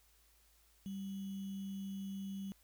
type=tone with sample-and-hold; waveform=sine; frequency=195.3 Hz; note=G3; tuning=6 cents flat; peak=-40 dBFS; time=0.86-2.52 s; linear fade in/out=0 ms; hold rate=3150 Hz; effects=added 55 Hz sine -70 dBFS peak until 2.63 s + white hiss -70 dBFS RMS until 2.63 s